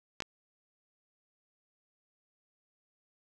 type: clicks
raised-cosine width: 0.2 ms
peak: -16 / -20 dBFS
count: 2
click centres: 0.204 / 0.222 s
effects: 9-bit